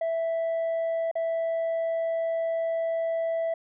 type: tone with dropouts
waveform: sine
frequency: 659.3 Hz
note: E5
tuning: in tune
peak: -22 dBFS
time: 0.01-3.54 s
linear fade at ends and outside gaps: 5 ms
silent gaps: 1.114-1.154 s
effects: tanh soft clip ceiling -24 dBFS